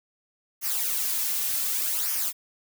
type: noise with flanger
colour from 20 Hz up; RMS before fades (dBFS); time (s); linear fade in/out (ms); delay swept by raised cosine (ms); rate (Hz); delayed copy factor
blue; -27; 0.61-2.33; 50; 0.25 to 3.15; 0.66; -0.65
effects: none